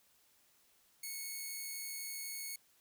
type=tone; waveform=5% pulse; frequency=2204 Hz; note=C#7; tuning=11 cents flat; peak=-31 dBFS; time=1.03-2.56 s; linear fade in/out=5 ms; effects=white hiss -70 dBFS RMS until 2.8 s